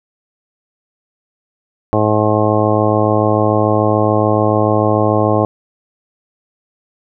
harmonic tone, 106.9 Hz, A2, 49 cents flat, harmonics 1 / 2 / 3 / 4 / 5 / 6 / 7 / 8 / 10, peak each -17 / -21 / -18 / -19 / -18 / -19 / -21 / -23 / -21 dBFS, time 1.93-5.45 s, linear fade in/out 0 ms, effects none

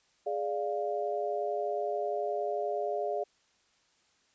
sine chord, D diminished, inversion second, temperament equal, 415.3 / 587.3 / 698.5 Hz, Ab4 / D5 / F5, 0 / 0 / 0 cents, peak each -34 dBFS, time 0.26-3.24 s, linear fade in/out 10 ms, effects white hiss -69 dBFS RMS until 4.34 s + resampled to 16000 Hz

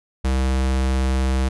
square tone, 65.41 Hz, C2, in tune, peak -18 dBFS, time 0.24-1.49 s, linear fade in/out 10 ms, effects resampled to 24000 Hz

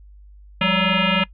sine tone with frequency modulation, 1318.5 Hz, E6, in tune, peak -15 dBFS, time 0.61-1.24 s, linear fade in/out 5 ms, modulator 380 Hz, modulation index 4.5, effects noise-tail reverb RT60 0.1 s tail -21 dB re dry + added 50 Hz sine -42 dBFS peak until 1.33 s

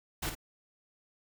pink noise with echo, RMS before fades -34 dBFS, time 0.22-0.3 s, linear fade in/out 10 ms, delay 52 ms, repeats 1, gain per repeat -8 dB, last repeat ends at 0.352 s, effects none

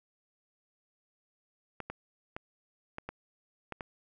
clicks, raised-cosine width 0.5 ms, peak -23 dBFS, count 7, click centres 1.803 / 1.9 / 2.365 / 2.984 / 3.09 / 3.723 / 3.808 s, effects none

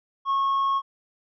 triangle tone with tanh clipping, 1094 Hz, C#6, 23 cents flat, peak -21 dBFS, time 0.25-0.82 s, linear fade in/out 50 ms, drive 7 dB, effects none

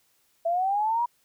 sine linear sweep, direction up, 659.3 to 970 Hz, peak -22 dBFS, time 0.45-1.06 s, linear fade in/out 10 ms, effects white hiss -67 dBFS RMS until 1.24 s

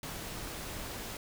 pink noise, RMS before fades -41 dBFS, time 0.03-1.17 s, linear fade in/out 2 ms, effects none

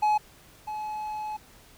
triangle tone pair in turn, 847 / 852.9 Hz, G#5 / G#5, +34 / +46 cents, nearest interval unison, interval 12 cents, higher second, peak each -18 / -29 dBFS, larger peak first, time 0.02-0.18 / 0.67-1.37 s, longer second, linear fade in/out 10 ms, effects pink hiss -54 dBFS RMS until 1.77 s

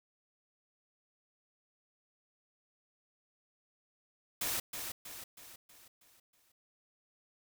white noise with echo, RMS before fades -35 dBFS, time 4.41-4.6 s, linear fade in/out 5 ms, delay 320 ms, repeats 6, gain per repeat -6 dB, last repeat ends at 6.52 s, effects none

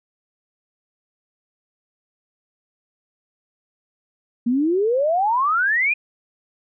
sine exponential sweep, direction up, 229.4 to 2499 Hz, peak -16 dBFS, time 4.46-5.94 s, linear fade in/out 10 ms, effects none

